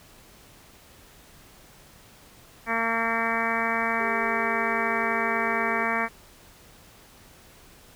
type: harmonic tone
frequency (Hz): 228.1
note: A#3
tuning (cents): -37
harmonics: 1 / 2 / 3 / 4 / 5 / 6 / 7 / 8 / 9 / 10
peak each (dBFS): -33 / -35 / -32 / -32 / -31 / -34 / -33 / -30 / -34 / -32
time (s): 2.66-6.09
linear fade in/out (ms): 50
type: tone with pitch glide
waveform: triangle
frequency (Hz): 407.6 to 404.8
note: G#4 to G#4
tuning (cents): -32 to -44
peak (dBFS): -32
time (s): 4-5.84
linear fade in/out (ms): 2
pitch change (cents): -12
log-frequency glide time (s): 4.45-4.91
effects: pink hiss -52 dBFS RMS until 7.95 s